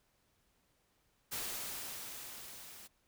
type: noise with level ramp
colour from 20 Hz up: white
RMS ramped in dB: -39 to -53 dBFS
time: 1.31-2.88 s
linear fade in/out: 20 ms
effects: pink hiss -75 dBFS RMS until 3.07 s